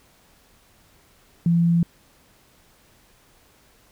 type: tone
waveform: sine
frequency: 169.7 Hz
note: F3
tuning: 49 cents flat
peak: -15 dBFS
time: 1.46-1.83 s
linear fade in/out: 2 ms
effects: pink hiss -57 dBFS RMS until 3.91 s